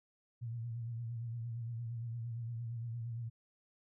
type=tone with vibrato; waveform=sine; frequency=116.6 Hz; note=A#2; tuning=1 cent sharp; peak=-38 dBFS; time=0.41-3.3 s; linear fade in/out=20 ms; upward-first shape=triangle; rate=8.7 Hz; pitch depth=69 cents each way; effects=none